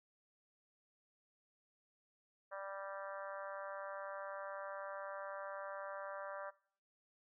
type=harmonic tone with a mistuned harmonic; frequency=196 Hz; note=G3; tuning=in tune; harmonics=3 / 4 / 5 / 6 / 7 / 8 / 9 / 10; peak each=-46 / -55 / -53 / -51 / -54 / -53 / -59 / -67 dBFS; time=2.51-6.51 s; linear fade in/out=20 ms; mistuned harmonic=10; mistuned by=-48 cents; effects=noise-tail reverb RT60 0.5 s tail -20 dB re dry